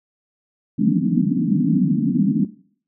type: band-pass noise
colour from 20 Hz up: pink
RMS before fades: -18 dBFS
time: 0.78-2.45 s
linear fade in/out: 5 ms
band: 150 to 300 Hz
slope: 96 dB/octave
effects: noise-tail reverb RT60 0.5 s tail -17 dB re dry